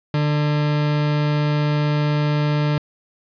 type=tone; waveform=40% pulse; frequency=148.7 Hz; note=D3; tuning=22 cents sharp; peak=-16 dBFS; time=0.14-2.78 s; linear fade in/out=2 ms; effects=resampled to 11025 Hz + 9-bit